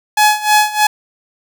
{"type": "tone with tremolo", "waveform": "sawtooth", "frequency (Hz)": 846, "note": "G#5", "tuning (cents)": 32, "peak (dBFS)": -3, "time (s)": [0.17, 0.87], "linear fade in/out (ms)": 5, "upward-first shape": "sine", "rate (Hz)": 3.2, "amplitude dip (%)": 85, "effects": []}